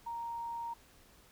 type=tone; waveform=sine; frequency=932.3 Hz; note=A#5; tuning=in tune; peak=-37 dBFS; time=0.06-0.74 s; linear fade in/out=10 ms; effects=added 60 Hz sine -70 dBFS peak until 1.31 s + pink hiss -62 dBFS RMS until 1.31 s